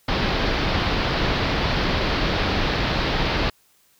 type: low-pass noise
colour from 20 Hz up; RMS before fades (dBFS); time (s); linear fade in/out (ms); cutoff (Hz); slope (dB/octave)
pink; -22; 0.08-3.5; 5; 4800; 48
effects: white hiss -60 dBFS RMS until 3.99 s